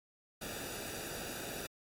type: noise with comb filter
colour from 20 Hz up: pink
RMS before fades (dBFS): -42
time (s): 0.41-1.67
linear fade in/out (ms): 10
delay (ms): 0.94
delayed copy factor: -0.7
effects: MP3 64 kbps